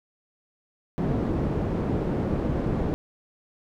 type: low-pass noise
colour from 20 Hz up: white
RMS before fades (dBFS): -26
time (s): 0.98-2.94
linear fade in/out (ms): 0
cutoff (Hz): 330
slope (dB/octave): 12
effects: none